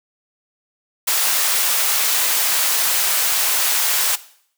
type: high-pass noise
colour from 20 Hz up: white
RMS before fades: -18 dBFS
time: 1.07-4.16 s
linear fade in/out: 10 ms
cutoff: 650 Hz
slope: 12 dB/octave
effects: noise-tail reverb RT60 0.6 s tail -17 dB re dry